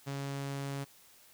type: tone with low-pass filter sweep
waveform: sawtooth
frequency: 139 Hz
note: C#3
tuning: 5 cents sharp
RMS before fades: -38 dBFS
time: 0.06-0.85 s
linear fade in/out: 20 ms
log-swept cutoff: 7000 to 11000 Hz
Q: 1.1
effects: white hiss -60 dBFS RMS until 1.33 s